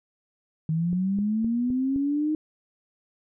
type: linear sweep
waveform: sine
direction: up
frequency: 155.56 to 311.1 Hz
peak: -22 dBFS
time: 0.69-2.35 s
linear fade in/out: 2 ms
type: click train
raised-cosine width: 3 ms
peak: -25 dBFS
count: 5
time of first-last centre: 0.93-1.961 s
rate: 3.88 Hz
effects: none